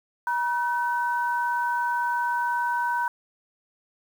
sine tone pair together, 958 / 1520.7 Hz, A#5 / F#6, +47 / +47 cents, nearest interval minor sixth, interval 800 cents, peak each -24 / -28 dBFS, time 0.27-3.08 s, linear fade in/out 2 ms, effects 8-bit

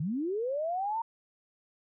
sine linear sweep, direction up, 136.3 to 932.3 Hz, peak -29 dBFS, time 0-1.02 s, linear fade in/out 5 ms, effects none

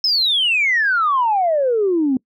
sine exponential sweep, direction down, 5310 to 251.3 Hz, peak -13 dBFS, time 0.04-2.17 s, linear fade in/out 2 ms, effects noise-tail reverb RT60 0.1 s tail -25 dB re dry + tanh soft clip ceiling -9 dBFS

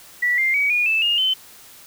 sine tone with pitch steps, 1950 / 2102 / 2266 / 2443 / 2633 / 2839 / 3060 Hz, B6 / C7 / C#7 / D#7 / E7 / F7 / G7, -23 / +7 / +37 / -32 / -3 / +28 / -42 cents, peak -16 dBFS, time 0.22-1.34 s, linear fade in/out 10 ms, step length 160 ms, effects white hiss -45 dBFS RMS until 1.86 s

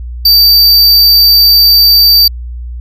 square tone, 4638 Hz, D8, 22 cents flat, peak -3 dBFS, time 0.25-2.28 s, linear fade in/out 5 ms, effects added 60 Hz sine -19 dBFS peak until 2.8 s

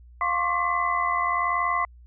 sine tone cluster, 701 / 1068 / 1149 / 2015 Hz, F5 / C6 / D6 / B6, +6 / +35 / -38 / +34 cents, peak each -31 / -24 / -28 / -29 dBFS, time 0.21-1.85 s, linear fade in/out 2 ms, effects added 60 Hz sine -46 dBFS peak until 2.06 s

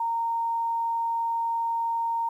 sine tone, 923 Hz, A#5, 17 cents flat, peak -24 dBFS, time 0-2.29 s, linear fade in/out 5 ms, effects 10-bit

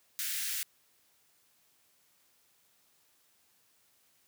white high-pass noise, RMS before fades -35 dBFS, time 0.19-0.63 s, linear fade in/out 0 ms, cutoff 1500 Hz, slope 48 dB/octave, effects white hiss -69 dBFS RMS until 4.27 s + high-pass 60 Hz 12 dB/octave

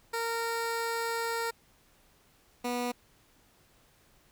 15% pulse tone pair in turn, 461.2 / 244.3 Hz, A#4 / B3, -19 / -19 cents, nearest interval major seventh, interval 1100 cents, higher first, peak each -24 dBFS, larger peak neither, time 0.13-1.51 / 2.64-2.92 s, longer first, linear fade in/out 10 ms, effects pink hiss -64 dBFS RMS until 4.31 s

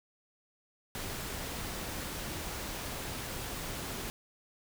pink noise, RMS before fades -39 dBFS, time 0.95-4.1 s, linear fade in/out 0 ms, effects none

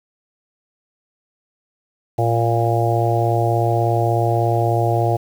harmonic tone with a mistuned harmonic, 116.54 Hz, A#2, in tune, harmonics 1 / 3 / 4 / 5 / 6 / 7, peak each -18 / -23 / -25 / -25 / -21 / -25 dBFS, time 2.18-5.17 s, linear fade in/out 10 ms, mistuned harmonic 1, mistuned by -23 cents, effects 7-bit

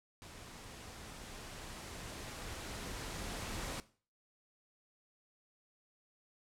pink noise with level ramp, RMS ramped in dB -52 to -41 dBFS, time 0.22-3.8 s, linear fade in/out 0 ms, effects noise-tail reverb RT60 0.4 s tail -17 dB re dry + low-pass 10000 Hz 12 dB/octave

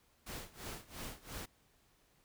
pink noise with tremolo, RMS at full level -44 dBFS, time 0.26-1.46 s, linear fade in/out 10 ms, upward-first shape sine, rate 2.9 Hz, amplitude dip 90%, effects pink hiss -71 dBFS RMS until 2.24 s

